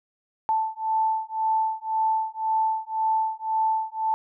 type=beating tone pair; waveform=sine; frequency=880 / 881.9 Hz; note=A5 / A5; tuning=0 / +4 cents; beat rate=1.9 Hz; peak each=-25 dBFS; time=0.49-4.14 s; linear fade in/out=0 ms; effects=none